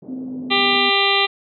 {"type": "band-pass noise", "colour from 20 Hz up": "pink", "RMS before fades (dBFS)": -39, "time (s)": [0.02, 0.79], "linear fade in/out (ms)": 10, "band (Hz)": [160, 520], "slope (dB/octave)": 24}
{"type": "tone with pitch glide", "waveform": "sine", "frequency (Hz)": [258.1, 250.3], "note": ["C4", "B3"], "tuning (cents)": [-23, 23], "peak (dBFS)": -26, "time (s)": [0.08, 0.9], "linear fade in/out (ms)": 10, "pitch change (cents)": -54, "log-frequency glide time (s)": [0.23, 0.65]}
{"type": "harmonic tone", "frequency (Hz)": 396.9, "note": "G4", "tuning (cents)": 22, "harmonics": [1, 2, 3, 5, 6, 7, 8, 9, 10], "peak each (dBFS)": [-23, -23, -23, -23, -23, -23, -23, -23, -23], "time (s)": [0.5, 1.27], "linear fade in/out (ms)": 20}
{"effects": []}